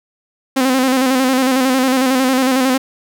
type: tone with vibrato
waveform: sawtooth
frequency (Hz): 260.2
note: C4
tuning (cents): -9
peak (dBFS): -8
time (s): 0.56-2.78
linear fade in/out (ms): 10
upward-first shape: square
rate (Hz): 11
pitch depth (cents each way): 45
effects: none